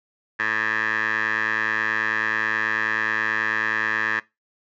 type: tone with band-pass filter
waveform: 15% pulse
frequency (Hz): 109.3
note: A2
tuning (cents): -11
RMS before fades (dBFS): -24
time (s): 0.39-4.2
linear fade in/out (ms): 10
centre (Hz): 1700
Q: 6.4
effects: noise-tail reverb RT60 0.2 s tail -18 dB re dry + resampled to 16000 Hz